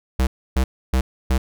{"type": "tone bursts", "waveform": "square", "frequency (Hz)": 64.6, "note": "C2", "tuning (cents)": -21, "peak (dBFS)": -16, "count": 4, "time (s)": [0.19, 1.38], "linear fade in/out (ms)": 5, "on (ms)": 80, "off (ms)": 290, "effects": []}